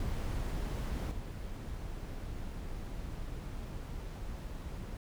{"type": "noise with level steps", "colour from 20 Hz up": "brown", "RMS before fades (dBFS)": [-35, -41], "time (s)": [0, 4.97], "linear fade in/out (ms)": 2, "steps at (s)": 1.11, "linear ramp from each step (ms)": 5, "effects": []}